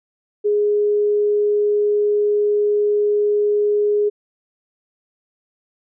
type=tone; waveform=sine; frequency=415.3 Hz; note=G#4; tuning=in tune; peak=-14 dBFS; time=0.44-4.1 s; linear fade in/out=20 ms; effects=none